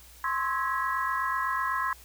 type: tone cluster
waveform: sine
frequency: 1045 / 1093 / 1300 / 1661 / 1931 Hz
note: C6 / C#6 / E6 / G#6 / B6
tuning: -2 / -25 / -24 / 0 / -39 cents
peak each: -29 / -36 / -34 / -32 / -38 dBFS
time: 0.24-1.93 s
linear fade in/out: 2 ms
effects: added 60 Hz sine -53 dBFS peak until 2.04 s + white hiss -53 dBFS RMS until 2.04 s